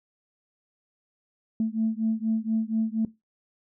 sine beating tone pair, 220 / 224.2 Hz, A3 / A3, 0 / +33 cents, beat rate 4.2 Hz, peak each -26 dBFS, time 1.6-3.05 s, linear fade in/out 2 ms, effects noise-tail reverb RT60 0.2 s tail -18 dB re dry + tanh soft clip ceiling -16 dBFS

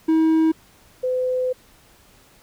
triangle / sine tone pair in turn, 320 / 508 Hz, D#4 / B4, +49 / +49 cents, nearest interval minor sixth, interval 800 cents, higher second, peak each -12 / -19 dBFS, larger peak first, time 0.08-0.52 / 1.03-1.53 s, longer second, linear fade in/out 10 ms, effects pink hiss -53 dBFS RMS until 2.42 s

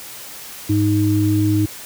sine tone pair together, 103.82 / 311.1 Hz, G#2 / D#4, 0 / 0 cents, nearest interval octave + perfect fifth, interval 1900 cents, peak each -16 dBFS, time 0.69-1.66 s, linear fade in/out 10 ms, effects white hiss -35 dBFS RMS until 1.85 s + high-pass 60 Hz 12 dB/octave

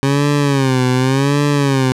20% pulse tone with vibrato, 135.7 Hz, C#3, 36 cents flat, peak -7 dBFS, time 0.03-1.92 s, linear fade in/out 0 ms, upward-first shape sine, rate 0.88 Hz, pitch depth 120 cents each way, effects low-pass 9000 Hz 12 dB/octave

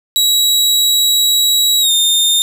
sawtooth tone with pitch glide, 3878 to 3639 Hz, B7 to A#7, -32 to -42 cents, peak -7 dBFS, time 0.16-2.42 s, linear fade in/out 0 ms, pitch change -110 cents, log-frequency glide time 1.8-1.91 s, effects none

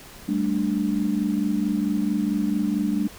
sine chord, G suspended second, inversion none, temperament just, 196 / 220.5 / 294 Hz, G3 / A3 / D4, 0 / +4 / +2 cents, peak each -25 dBFS, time 0.28-3.08 s, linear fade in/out 10 ms, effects pink hiss -44 dBFS RMS until 3.18 s

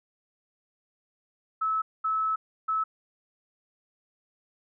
sine tone bursts at uneven times, 1300 Hz, E6, 24 cents flat, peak -24 dBFS, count 3, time 1.61-1.82 / 2.04-2.36 / 2.68-2.84 s, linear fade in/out 10 ms, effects none

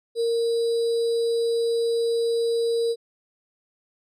sine tone with sample-and-hold, 463.6 Hz, A#4, 10 cents flat, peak -20 dBFS, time 0.15-2.96 s, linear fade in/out 50 ms, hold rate 4410 Hz, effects low-pass 8000 Hz 12 dB/octave

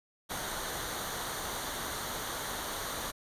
pink noise with comb filter, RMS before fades -37 dBFS, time 0.29-3.12 s, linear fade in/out 20 ms, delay 0.39 ms, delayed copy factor -0.6, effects resampled to 32000 Hz

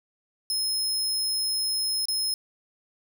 sawtooth tone with dropouts, 5160 Hz, E8, 38 cents flat, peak -22 dBFS, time 0.5-2.34 s, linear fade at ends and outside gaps 1 ms, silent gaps 2.055-2.084 s, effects none

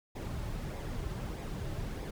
brown noise with flanger, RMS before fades -38 dBFS, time 0.15-2.11 s, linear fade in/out 10 ms, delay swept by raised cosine 0.68 to 4.28 ms, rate 1.6 Hz, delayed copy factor -0.5, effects none

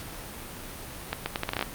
accelerating click train, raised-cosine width 0.3 ms, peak -11 dBFS, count 10, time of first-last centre 1.13-1.626 s, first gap 130 ms, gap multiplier 0.76, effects pink hiss -40 dBFS RMS until 1.74 s + Opus 48 kbps

